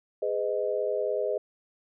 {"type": "chord", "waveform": "sine", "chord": "G# minor", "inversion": "none", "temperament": "equal with one note detuned", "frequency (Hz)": [415.3, 505.7, 622.3], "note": ["G#4", "B4", "D#5"], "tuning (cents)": [0, 41, 0], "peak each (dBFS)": -30, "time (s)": [0.22, 1.38], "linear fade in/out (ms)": 5, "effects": []}